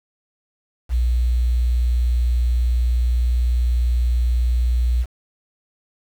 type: tone with quantisation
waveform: sine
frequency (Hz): 60.3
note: B1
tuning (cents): -41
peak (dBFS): -15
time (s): 0.89-5.06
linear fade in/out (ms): 50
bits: 7
effects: none